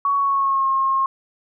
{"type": "tone with pitch glide", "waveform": "sine", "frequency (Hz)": [1120, 1075], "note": ["C#6", "C6"], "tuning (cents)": [18, 47], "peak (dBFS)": -16, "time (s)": [0.05, 1.06], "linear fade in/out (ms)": 2, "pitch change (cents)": -71, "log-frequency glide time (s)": [0.16, 0.67], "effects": []}